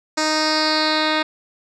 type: tone with low-pass filter sweep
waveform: 10% pulse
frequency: 310 Hz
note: D#4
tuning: 6 cents flat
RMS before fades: -19 dBFS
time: 0.17-1.23 s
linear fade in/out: 10 ms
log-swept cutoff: 6300 to 3400 Hz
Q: 4.4
effects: none